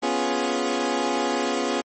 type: chord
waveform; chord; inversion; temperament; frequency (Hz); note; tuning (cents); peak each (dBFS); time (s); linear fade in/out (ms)
20% pulse; C# dominant seventh; third; equal; 246.9 / 277.2 / 349.2 / 415.3; B3 / C#4 / E#4 / G#4; 0 / 0 / 0 / 0; -23; 0.02-1.82; 20
effects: MP3 32 kbps